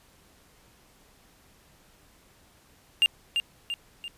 triangle tone with echo, 2800 Hz, F7, 4 cents sharp, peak -15 dBFS, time 3.02-3.06 s, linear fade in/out 0 ms, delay 340 ms, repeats 3, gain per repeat -6 dB, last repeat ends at 4.08 s, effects pink hiss -59 dBFS RMS until 4.17 s + resampled to 32000 Hz

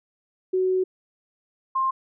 sine tone pair in turn, 372.5 / 1057.2 Hz, F#4 / C6, +12 / +18 cents, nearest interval octave + tritone, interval 1806 cents, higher second, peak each -19 / -20 dBFS, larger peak first, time 0.53-0.84 / 1.75-1.91 s, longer first, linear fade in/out 10 ms, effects none

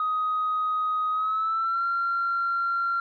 sine tone with pitch glide, 1254 to 1375.4 Hz, D#6 to F6, +13 to -27 cents, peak -22 dBFS, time 0-3 s, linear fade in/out 2 ms, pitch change +160 cents, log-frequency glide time 1.11-1.85 s, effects tanh soft clip ceiling -19 dBFS

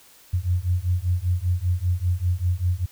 sine beating tone pair, 86.9 / 92 Hz, F2 / F#2, -8 / -9 cents, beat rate 5.1 Hz, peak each -23 dBFS, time 0.33-2.86 s, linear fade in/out 10 ms, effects white hiss -52 dBFS RMS until 2.91 s

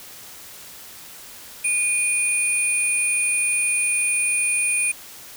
sine tone pair together, 2457 / 9276 Hz, D#7 / D9, -22 / -22 cents, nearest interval octave + major seventh, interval 2300 cents, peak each -20 / -21 dBFS, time 1.64-4.92 s, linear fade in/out 10 ms, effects tanh soft clip ceiling -11 dBFS + white hiss -41 dBFS RMS until 5.36 s

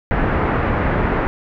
pink low-pass noise, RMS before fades -18 dBFS, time 0.11-1.27 s, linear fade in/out 0 ms, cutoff 1900 Hz, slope 24 dB/octave, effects none

